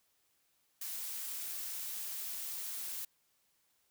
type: noise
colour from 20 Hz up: blue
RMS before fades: -41 dBFS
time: 0.81-3.05 s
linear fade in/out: 5 ms
effects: white hiss -75 dBFS RMS until 3.9 s